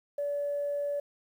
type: tone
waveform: sine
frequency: 575 Hz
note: D5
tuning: 37 cents flat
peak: -28 dBFS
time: 0.18-1 s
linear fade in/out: 5 ms
effects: tanh soft clip ceiling -24 dBFS + 10-bit